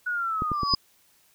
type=exponential sweep; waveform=sine; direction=down; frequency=1480 to 1094 Hz; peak=-25 dBFS; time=0.06-0.75 s; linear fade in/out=10 ms
type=clicks; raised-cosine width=3 ms; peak=-17 dBFS; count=4; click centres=0.421 / 0.517 / 0.633 / 0.738 s
type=tone with exponential growth; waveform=sine; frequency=4978 Hz; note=D#8; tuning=in tune; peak=-17 dBFS; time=0.53-0.75 s; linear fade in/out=5 ms; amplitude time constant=46 ms
effects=white hiss -62 dBFS RMS until 1.34 s